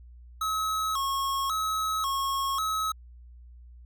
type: tone with vibrato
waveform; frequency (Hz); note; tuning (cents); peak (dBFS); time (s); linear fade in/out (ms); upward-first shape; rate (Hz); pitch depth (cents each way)
square; 1184; D6; +14; -27; 0.41-2.92; 5; square; 0.92; 140
effects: added 60 Hz sine -46 dBFS peak until 3.85 s